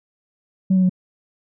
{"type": "tone with pitch steps", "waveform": "sine", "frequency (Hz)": [188.9, 186.08, 183.31], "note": ["F#3", "F#3", "F#3"], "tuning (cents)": [36, 10, -16], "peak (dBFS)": -11, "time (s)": [0.7, 0.895], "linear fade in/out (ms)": 10, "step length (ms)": 65, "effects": ["tanh soft clip ceiling -10 dBFS"]}